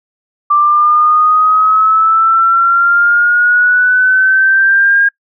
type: exponential sweep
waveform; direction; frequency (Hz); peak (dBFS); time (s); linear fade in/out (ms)
sine; up; 1174.7 to 1624; -6; 0.5-5.09; 10
effects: noise-tail reverb RT60 0.1 s tail -24 dB re dry